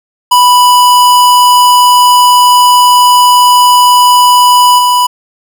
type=tone with level steps; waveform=square; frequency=987.8 Hz; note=B5; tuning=in tune; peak=-3 / -6 dBFS; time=0.31-5.07 s; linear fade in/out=10 ms; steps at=4.78 s; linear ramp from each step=10 ms; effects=none